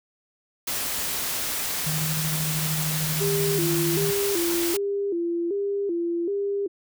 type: noise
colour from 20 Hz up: white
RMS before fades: -28 dBFS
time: 0.67-4.77 s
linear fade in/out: 5 ms
type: tone with tremolo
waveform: sine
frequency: 155.56 Hz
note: D#3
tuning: in tune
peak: -25 dBFS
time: 1.86-4.11 s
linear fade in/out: 10 ms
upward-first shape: square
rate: 13 Hz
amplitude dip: 30%
type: tone with vibrato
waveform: sine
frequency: 370 Hz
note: F#4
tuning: in tune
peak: -23 dBFS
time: 3.2-6.68 s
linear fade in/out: 20 ms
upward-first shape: square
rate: 1.3 Hz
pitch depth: 140 cents each way
effects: none